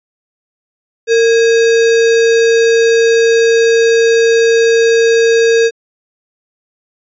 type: tone with sample-and-hold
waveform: sine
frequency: 458 Hz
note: A#4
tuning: 31 cents flat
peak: -6 dBFS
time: 1.07-5.71 s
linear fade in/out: 50 ms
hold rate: 2100 Hz
effects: resampled to 16000 Hz